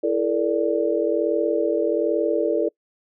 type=tone cluster; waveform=sine; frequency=332.6 / 428.5 / 469.7 / 585 Hz; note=E4 / A4 / A#4 / D5; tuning=+16 / -46 / +13 / -7 cents; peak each=-24 dBFS; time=0.03-2.69 s; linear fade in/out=10 ms; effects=noise-tail reverb RT60 0.1 s tail -26 dB re dry